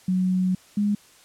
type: tone pair in turn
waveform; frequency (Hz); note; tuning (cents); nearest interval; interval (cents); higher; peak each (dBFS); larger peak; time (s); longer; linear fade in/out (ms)
sine; 184.7 / 205.8; F#3 / G#3; -3 / -16; major second; 187; second; -19; neither; 0.08-0.55 / 0.77-0.95; first; 5
effects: white hiss -53 dBFS RMS until 1.24 s + low-pass 10000 Hz 12 dB/octave